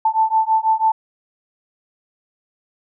sine beating tone pair, 880 / 886.1 Hz, A5 / A5, 0 / +12 cents, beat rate 6.1 Hz, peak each -17 dBFS, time 0.05-0.92 s, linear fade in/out 5 ms, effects none

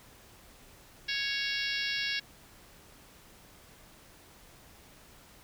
harmonic tone with a mistuned harmonic, 554.4 Hz, C#5, in tune, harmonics 3 / 4 / 5 / 6 / 7 / 8 / 9 / 10, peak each -36 / -37 / -38 / -39 / -39 / -40 / -41 / -41 dBFS, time 1.08-2.2 s, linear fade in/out 10 ms, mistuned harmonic 10, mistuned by -16 cents, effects pink hiss -56 dBFS RMS until 5.43 s

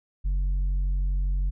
sine tone with tanh clipping, 46.3 Hz, F#1, 2 cents sharp, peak -23 dBFS, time 0.24-1.51 s, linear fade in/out 20 ms, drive 4 dB, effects none

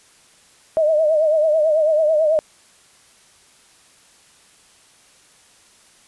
sine tone with vibrato, 622.3 Hz, D#5, in tune, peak -13 dBFS, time 0.77-2.39 s, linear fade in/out 0 ms, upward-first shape triangle, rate 9.1 Hz, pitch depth 93 cents each way, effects white hiss -52 dBFS RMS until 6.07 s + resampled to 24000 Hz

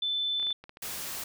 sine tone, 3520 Hz, A7, in tune, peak -27 dBFS, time 0.02-0.53 s, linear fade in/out 5 ms
clicks, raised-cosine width 0.3 ms, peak -30 dBFS, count 9, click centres 0.398 / 0.428 / 0.469 / 0.506 / 0.64 / 0.694 / 0.771 / 0.828 / 0.858 s
white noise, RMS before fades -37 dBFS, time 0.82-1.24 s, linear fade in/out 5 ms
effects none

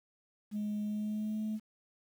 sine tone with pitch glide, 209.5 to 216 Hz, G#3 to A3, +15 to -32 cents, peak -31 dBFS, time 0.51-1.6 s, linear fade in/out 50 ms, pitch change +53 cents, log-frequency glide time 0.83-1.42 s, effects tanh soft clip ceiling -30 dBFS + 10-bit

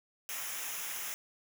white noise with comb filter, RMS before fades -39 dBFS, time 0.29-1.14 s, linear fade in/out 0 ms, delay 0.23 ms, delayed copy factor -0.7, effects none

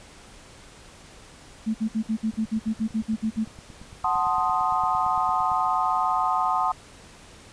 sine tone bursts, 220 Hz, A3, in tune, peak -21 dBFS, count 13, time 1.66-3.449 s, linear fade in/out 20 ms, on 85 ms, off 57 ms
click train, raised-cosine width 5 ms, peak -31 dBFS, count 29, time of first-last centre 2.34-5.518 s, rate 8.81 Hz
sine chord, F# diminished seventh, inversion none, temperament equal, 740 / 880 / 1046.5 / 1244.5 Hz, F#5 / A5 / C6 / Eb6, 0 / 0 / 0 / 0 cents, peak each -26 / -27 / -26 / -26 dBFS, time 4.04-6.72 s, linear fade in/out 5 ms
effects pink hiss -48 dBFS RMS until 7.52 s + resampled to 22050 Hz

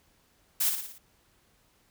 blue noise with echo, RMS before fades -26 dBFS, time 0.6-0.7 s, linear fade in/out 10 ms, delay 57 ms, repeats 5, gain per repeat -5 dB, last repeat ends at 0.985 s, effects pink hiss -66 dBFS RMS until 1.9 s

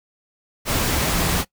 sine tone in noise, 174.61 Hz, F3, in tune, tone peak -25 dBFS, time 1.12-1.43 s, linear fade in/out 50 ms, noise pink, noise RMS -21 dBFS, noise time 0.65-1.45 s, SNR -7 dB, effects noise-tail reverb RT60 0.1 s tail -21 dB re dry

